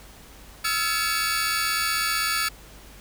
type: tone cluster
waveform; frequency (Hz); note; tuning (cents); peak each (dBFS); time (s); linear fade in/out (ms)
sawtooth; 1294 / 1370 / 1709 / 2250 / 4604; E6 / F6 / G#6 / C#7 / D8; -32 / -34 / +49 / +25 / -35; -26; 0.64-2.49; 10
effects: added 50 Hz sine -48 dBFS peak until 3 s + pink hiss -48 dBFS RMS until 3 s